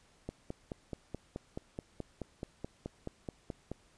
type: click train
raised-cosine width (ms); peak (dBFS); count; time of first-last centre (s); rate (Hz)
2; -25; 17; 0.29-3.716; 4.67
effects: pink hiss -66 dBFS RMS until 3.97 s + resampled to 22050 Hz